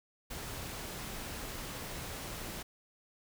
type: noise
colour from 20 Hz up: pink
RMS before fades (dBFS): -42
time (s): 0.3-2.63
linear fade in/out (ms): 10
effects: none